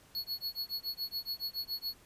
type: tone with tremolo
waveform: square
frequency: 4370 Hz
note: C#8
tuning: 26 cents flat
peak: -33 dBFS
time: 0.15-1.94 s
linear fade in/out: 0 ms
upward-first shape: sine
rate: 7.1 Hz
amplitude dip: 100%
effects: pink hiss -61 dBFS RMS until 2.05 s + resampled to 32000 Hz